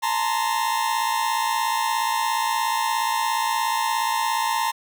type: tone cluster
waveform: 40% pulse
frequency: 867 / 924 / 1042 Hz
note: A5 / A#5 / C6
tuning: -26 / -16 / -7 cents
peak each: -26 / -23 / -26 dBFS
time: 0.02-4.72 s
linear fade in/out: 20 ms
effects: none

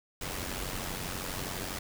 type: noise with amplitude modulation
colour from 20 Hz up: pink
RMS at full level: -34 dBFS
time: 0.21-1.79 s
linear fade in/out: 5 ms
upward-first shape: sine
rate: 92.3 Hz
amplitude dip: 60%
effects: none

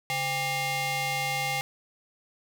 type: ring-modulated tone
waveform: sawtooth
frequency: 659.3 Hz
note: E5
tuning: in tune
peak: -20 dBFS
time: 0.1-1.61 s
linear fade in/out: 0 ms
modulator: 1460 Hz
effects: none

